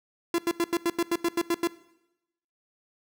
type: tone bursts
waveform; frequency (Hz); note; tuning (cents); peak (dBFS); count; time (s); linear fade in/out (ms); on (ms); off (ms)
45% pulse; 340.9; F4; -42; -22; 11; 0.34-1.673; 2; 43; 86
effects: noise-tail reverb RT60 0.9 s tail -19 dB re dry